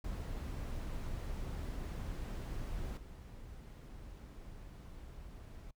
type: noise with level steps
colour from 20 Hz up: brown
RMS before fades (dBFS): -41 / -50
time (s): 0.04-5.71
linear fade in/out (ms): 5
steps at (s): 2.97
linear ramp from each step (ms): 2
effects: noise-tail reverb RT60 0.1 s tail -23 dB re dry